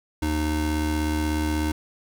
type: tone pair together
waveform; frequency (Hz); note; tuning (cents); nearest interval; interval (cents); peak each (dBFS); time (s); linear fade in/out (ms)
square; 76.5 / 306; D#2 / D#4; -29 / -29; 2 octaves; 2400; -26; 0.22-1.72; 5
effects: none